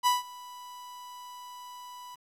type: tone with ADSR envelope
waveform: 45% pulse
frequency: 987.8 Hz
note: B5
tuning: in tune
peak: -20 dBFS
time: 0.03-2.16 s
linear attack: 36 ms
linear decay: 160 ms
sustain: -23 dB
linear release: 17 ms
effects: resampled to 32000 Hz + 10-bit